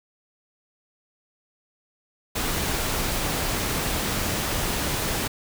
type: noise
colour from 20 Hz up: pink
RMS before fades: -26 dBFS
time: 2.35-5.28 s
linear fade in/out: 10 ms
effects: none